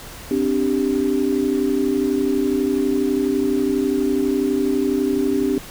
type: chord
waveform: sine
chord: C suspended second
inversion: none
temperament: equal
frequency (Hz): 261.6 / 293.7 / 392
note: C4 / D4 / G4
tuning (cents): 0 / 0 / 0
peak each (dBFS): -21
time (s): 0.31-5.58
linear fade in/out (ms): 2
effects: pink hiss -37 dBFS RMS until 5.7 s